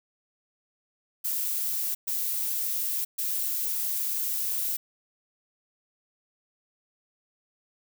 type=noise bursts at uneven times; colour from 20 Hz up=violet; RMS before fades=-29 dBFS; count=3; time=1.24-1.95 / 2.07-3.05 / 3.18-4.77 s; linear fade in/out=10 ms; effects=none